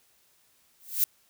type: noise with exponential growth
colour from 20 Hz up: violet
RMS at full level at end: -20 dBFS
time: 0.8-1.04 s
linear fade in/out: 0 ms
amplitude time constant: 52 ms
effects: white hiss -65 dBFS RMS until 1.29 s